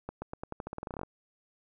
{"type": "accelerating click train", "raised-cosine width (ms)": 1, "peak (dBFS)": -23, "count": 17, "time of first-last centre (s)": [0.09, 1.033], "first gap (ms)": 130, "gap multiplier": 0.88, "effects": []}